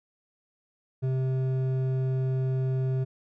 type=tone with hard clipping; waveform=sine; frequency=130.81 Hz; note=C3; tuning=in tune; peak=-26 dBFS; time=1.02-3.05 s; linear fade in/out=20 ms; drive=8 dB; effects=none